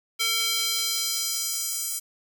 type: tone with high-pass filter sweep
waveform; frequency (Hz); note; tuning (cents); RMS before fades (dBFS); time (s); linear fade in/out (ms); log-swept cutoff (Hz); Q
square; 452.6; A4; +49; -27; 0.19-2; 20; 2700 to 8300; 1.3
effects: none